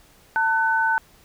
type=tone pair together; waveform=sine; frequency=895 / 1505.2 Hz; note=A5 / F#6; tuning=+29 / +29 cents; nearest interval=major sixth; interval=900 cents; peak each=-21 / -20 dBFS; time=0.36-0.98 s; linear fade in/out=0 ms; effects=pink hiss -54 dBFS RMS until 1.24 s